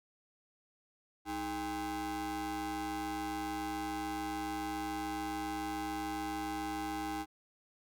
40% pulse ring-modulated tone, 244.2 Hz, B3, 19 cents flat, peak -32 dBFS, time 1.25-7.26 s, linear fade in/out 50 ms, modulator 557 Hz, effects none

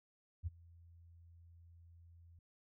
sine tone with ADSR envelope, 84.7 Hz, E2, 48 cents sharp, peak -34 dBFS, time 0.43-2.39 s, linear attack 39 ms, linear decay 20 ms, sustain -24 dB, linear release 3 ms, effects none

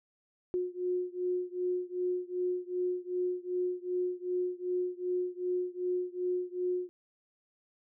sine beating tone pair, 360 / 362.6 Hz, F#4 / F#4, -47 / -35 cents, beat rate 2.6 Hz, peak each -33 / -34 dBFS, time 0.54-6.89 s, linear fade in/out 0 ms, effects none

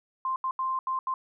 sine tone bursts at uneven times, 1047 Hz, C6, 1 cent sharp, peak -26 dBFS, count 5, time 0.25-0.36 / 0.44-0.51 / 0.59-0.79 / 0.87-0.99 / 1.07-1.14 s, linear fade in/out 2 ms, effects none

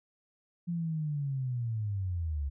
sine linear sweep, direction down, 174.61 to 67.4 Hz, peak -30 dBFS, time 0.67-2.5 s, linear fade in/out 20 ms, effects none

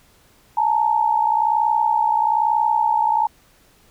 sine tone pair together, 856 / 917.1 Hz, A5 / A#5, -48 / -29 cents, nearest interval minor second, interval 119 cents, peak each -18 dBFS, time 0.57-3.27 s, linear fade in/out 5 ms, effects pink hiss -55 dBFS RMS until 3.9 s

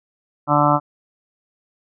harmonic tone, 146.83 Hz, D3, in tune, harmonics 1 / 2 / 4 / 5 / 6 / 7 / 8 / 9, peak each -21 / -21 / -21 / -21 / -21 / -21 / -21 / -21 dBFS, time 0.47-0.8 s, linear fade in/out 50 ms, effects none

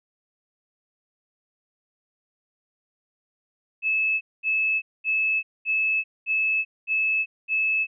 sine tone bursts, 2603 Hz, E7, 22 cents flat, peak -20 dBFS, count 7, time 3.82-7.87 s, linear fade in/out 50 ms, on 390 ms, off 220 ms, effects none

